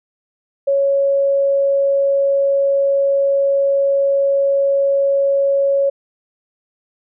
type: tone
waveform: sine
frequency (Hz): 554.4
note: C#5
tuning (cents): 0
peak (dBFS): -12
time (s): 0.67-5.9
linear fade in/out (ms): 10
effects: none